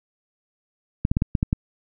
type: clicks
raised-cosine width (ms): 5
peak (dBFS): -7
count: 7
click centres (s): 1.051 / 1.115 / 1.169 / 1.221 / 1.352 / 1.429 / 1.529
effects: none